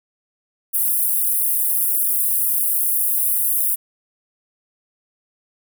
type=high-pass noise; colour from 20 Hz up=pink; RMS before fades=-19 dBFS; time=0.73-3.76 s; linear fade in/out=20 ms; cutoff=10000 Hz; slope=48 dB/octave; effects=none